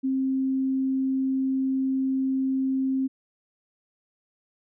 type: tone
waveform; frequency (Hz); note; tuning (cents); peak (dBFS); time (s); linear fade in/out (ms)
sine; 265.1; C4; +23; -22; 0.03-3.08; 20
effects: none